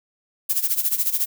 violet noise with tremolo, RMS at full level -19 dBFS, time 0.49-1.26 s, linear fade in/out 10 ms, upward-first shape sine, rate 14 Hz, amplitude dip 80%, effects none

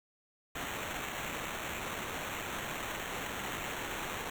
white noise with sample-and-hold, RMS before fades -39 dBFS, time 0.55-4.3 s, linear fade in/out 5 ms, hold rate 4900 Hz, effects none

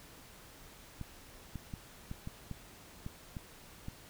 clicks, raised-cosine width 5 ms, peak -28 dBFS, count 9, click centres 1.013 / 1.557 / 1.738 / 2.114 / 2.274 / 2.513 / 3.064 / 3.368 / 3.884 s, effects pink hiss -55 dBFS RMS until 4.09 s

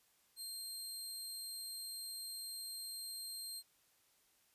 20% pulse tone, 4186 Hz, C8, in tune, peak -38 dBFS, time 0.36-3.63 s, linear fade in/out 50 ms, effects white hiss -73 dBFS RMS until 4.54 s + resampled to 32000 Hz

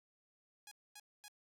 5% pulse tone bursts, 830.6 Hz, G#5, in tune, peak -40 dBFS, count 3, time 0.67-1.282 s, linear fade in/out 2 ms, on 44 ms, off 240 ms, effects none

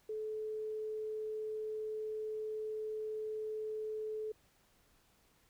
sine tone, 432.3 Hz, A4, 31 cents flat, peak -37 dBFS, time 0.09-4.32 s, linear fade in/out 5 ms, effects pink hiss -70 dBFS RMS until 5.49 s

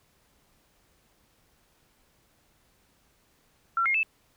sine tone with pitch steps, 1357 / 2136 / 2629 Hz, E6 / C7 / E7, +50 / +35 / -5 cents, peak -22 dBFS, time 3.77-4.031 s, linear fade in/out 2 ms, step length 87 ms, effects pink hiss -66 dBFS RMS until 4.36 s

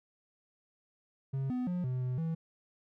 triangle tone with pitch steps, 134.9 / 250.4 / 178.6 / 127.3 / 126.4 / 163.1 Hz, C#3 / B3 / F3 / C3 / B2 / E3, -47 / +24 / +39 / -47 / +41 / -18 cents, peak -29 dBFS, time 1.33-2.35 s, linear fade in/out 10 ms, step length 170 ms, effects none

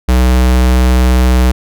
square tone, 62.8 Hz, B1, 30 cents sharp, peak -7 dBFS, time 0.08-1.52 s, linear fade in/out 10 ms, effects none

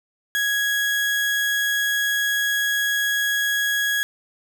35% pulse tone, 1661.2 Hz, G#6, in tune, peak -18 dBFS, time 0.35-4.03 s, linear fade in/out 0 ms, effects none

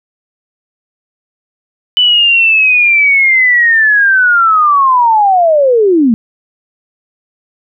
sine linear sweep, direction down, 3000 to 213.9 Hz, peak -5 dBFS, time 1.97-6.14 s, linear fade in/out 0 ms, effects none

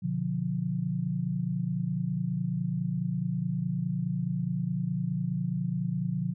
sine chord, B diminished, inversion none, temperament just, 123.47 / 148.16 / 177.8 Hz, B2 / D3 / F3, 0 / +16 / +31 cents, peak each -34 / -32 / -30 dBFS, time 0.02-6.34 s, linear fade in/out 20 ms, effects none

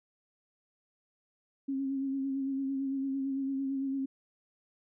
sine tone with vibrato, 271 Hz, C#4, 39 cents flat, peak -30 dBFS, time 1.68-4.06 s, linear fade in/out 10 ms, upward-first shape sine, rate 8.9 Hz, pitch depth 29 cents each way, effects none

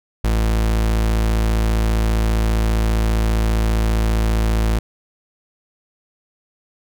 40% pulse tone, 55 Hz, A1, in tune, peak -14 dBFS, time 0.24-4.79 s, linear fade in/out 5 ms, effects none

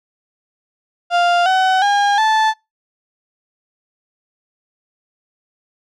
35% pulse tone with pitch steps, 698.5 / 753 / 811.7 / 875 Hz, F5 / F#5 / G#5 / A5, 0 / +30 / -40 / -10 cents, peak -10 dBFS, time 1.1-2.54 s, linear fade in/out 50 ms, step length 360 ms, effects noise-tail reverb RT60 0.2 s tail -23 dB re dry + low-pass 4000 Hz 12 dB/octave

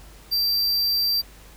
square tone, 4699 Hz, D8, in tune, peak -20 dBFS, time 0.31-1.22 s, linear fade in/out 20 ms, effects added 50 Hz sine -47 dBFS peak until 1.56 s + pink hiss -49 dBFS RMS until 1.56 s

